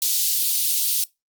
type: high-pass noise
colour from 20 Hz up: white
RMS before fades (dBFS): -21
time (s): 0.02-1.04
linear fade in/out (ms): 2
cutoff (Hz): 3500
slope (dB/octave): 24
effects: noise-tail reverb RT60 0.2 s tail -22 dB re dry + Opus 48 kbps